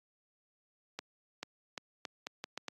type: accelerating click train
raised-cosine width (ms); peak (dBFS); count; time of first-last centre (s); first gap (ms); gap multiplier
0.2; -21; 8; 0.99-2.683; 440; 0.79
effects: high-pass 200 Hz 12 dB/octave + AAC 32 kbps